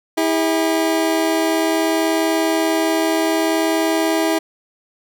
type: tone pair together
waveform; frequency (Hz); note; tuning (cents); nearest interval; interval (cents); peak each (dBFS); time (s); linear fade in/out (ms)
25% pulse; 324.5 / 405.1; E4 / G#4; -27 / -43; major third; 384; -13 / -18; 0.17-4.39; 10
effects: none